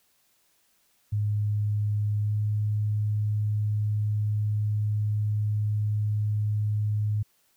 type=tone with pitch glide; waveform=sine; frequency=104.5 to 105.47 Hz; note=G#2 to G#2; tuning=+11 to +27 cents; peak=-23 dBFS; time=1.12-7.23 s; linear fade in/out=10 ms; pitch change=+16 cents; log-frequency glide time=2.23-2.33 s; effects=white hiss -67 dBFS RMS until 7.56 s

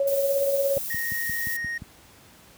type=tone with tremolo; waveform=sine; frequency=554.4 Hz; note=C#5; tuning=in tune; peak=-19 dBFS; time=0-0.78 s; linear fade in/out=2 ms; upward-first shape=sine; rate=17 Hz; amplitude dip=40%
type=noise; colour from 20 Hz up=violet; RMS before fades=-32 dBFS; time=0.07-1.57 s; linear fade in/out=5 ms
type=click train; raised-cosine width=5 ms; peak=-24 dBFS; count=7; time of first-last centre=0.77-1.821 s; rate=5.71 Hz
type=tone; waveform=triangle; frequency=1864.7 Hz; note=A#6; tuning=in tune; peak=-26 dBFS; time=0.9-1.78 s; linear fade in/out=5 ms
effects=pink hiss -52 dBFS RMS until 2.57 s + high-pass 60 Hz 12 dB/octave

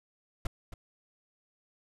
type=noise with echo; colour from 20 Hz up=brown; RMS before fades=-27 dBFS; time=0.45-0.47 s; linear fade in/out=5 ms; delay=270 ms; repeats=1; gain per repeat=-12 dB; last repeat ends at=0.74 s; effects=resampled to 32000 Hz

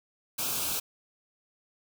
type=band-stop noise; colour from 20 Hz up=white; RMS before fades=-31 dBFS; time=0.38-0.8 s; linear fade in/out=10 ms; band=1600 to 2300 Hz; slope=96 dB/octave; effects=none

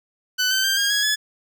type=tone with pitch steps; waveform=15% pulse; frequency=1500 / 1539.5 / 1580 / 1621.7 / 1664.4 / 1708.2 Hz; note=F#6 / G6 / G6 / G#6 / G#6 / G#6; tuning=+23 / -32 / +13 / -42 / +3 / +48 cents; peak=-12 dBFS; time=0.38-1.16 s; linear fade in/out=20 ms; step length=130 ms; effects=none

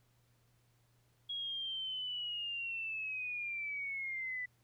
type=linear sweep; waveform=sine; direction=down; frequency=3322 to 1975.5 Hz; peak=-37 dBFS; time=1.29-4.46 s; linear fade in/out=10 ms; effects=added 119 Hz sine -70 dBFS peak until 4.63 s + pink hiss -75 dBFS RMS until 4.63 s

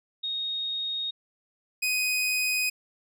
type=tone pair in turn; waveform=sine / sawtooth; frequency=3729 / 2501 Hz; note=A#7 / D#7; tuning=0 / +8 cents; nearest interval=perfect fifth; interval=692 cents; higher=first; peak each=-28 / -21 dBFS; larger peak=second; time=0.23-1.11 / 1.82-2.7 s; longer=neither; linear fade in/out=10 ms; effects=none

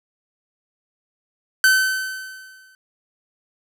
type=tone with exponential decay; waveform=45% pulse; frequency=1530 Hz; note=G6; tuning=42 cents flat; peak=-10 dBFS; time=1.64-2.75 s; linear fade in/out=1 ms; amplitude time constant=240 ms; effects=none

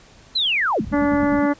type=linear sweep; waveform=sine; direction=down; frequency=4186 to 87.31 Hz; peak=-17 dBFS; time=0.35-0.82 s; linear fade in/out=10 ms
type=tone bursts; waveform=sine; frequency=215.7 Hz; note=A3; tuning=34 cents flat; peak=-24 dBFS; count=7; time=0.81-1.462 s; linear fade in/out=5 ms; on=40 ms; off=62 ms
type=low-pass noise; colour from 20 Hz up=white; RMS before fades=-34 dBFS; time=0.83-1.41 s; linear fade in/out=10 ms; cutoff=170 Hz; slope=24 dB/octave
type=harmonic tone; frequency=288.5 Hz; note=D4; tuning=31 cents flat; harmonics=1 / 2 / 3 / 4 / 5 / 6 / 7; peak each=-17 / -23 / -27 / -29 / -31 / -33 / -34 dBFS; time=0.92-1.54 s; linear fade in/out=20 ms
effects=pink hiss -49 dBFS RMS until 1.59 s + resampled to 16000 Hz

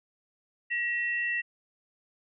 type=tone pair together; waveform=sine; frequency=1909.9 / 2701 Hz; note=A#6 / E7; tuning=+42 / +42 cents; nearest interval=tritone; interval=600 cents; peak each=-28 / -33 dBFS; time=0.7-1.42 s; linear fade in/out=20 ms; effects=none

